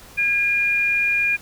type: tone pair together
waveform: sine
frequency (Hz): 1636 / 2419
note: G#6 / D#7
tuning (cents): -26 / -49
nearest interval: perfect fifth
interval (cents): 677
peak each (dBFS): -27 / -17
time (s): 0.17-1.37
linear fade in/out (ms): 20
effects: pink hiss -44 dBFS RMS until 1.41 s